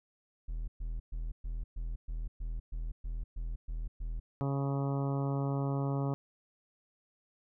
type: tone bursts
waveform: triangle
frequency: 40.69 Hz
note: E1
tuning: 22 cents flat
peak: -32 dBFS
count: 12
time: 0.48-4.2 s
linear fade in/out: 10 ms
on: 200 ms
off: 120 ms
type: harmonic tone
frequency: 138.59 Hz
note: C#3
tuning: in tune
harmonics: 1 / 2 / 3 / 4 / 5 / 6 / 7 / 8 / 9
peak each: -31 / -37 / -41 / -43 / -45 / -47 / -48 / -49 / -50 dBFS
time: 4.41-6.14 s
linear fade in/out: 0 ms
effects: none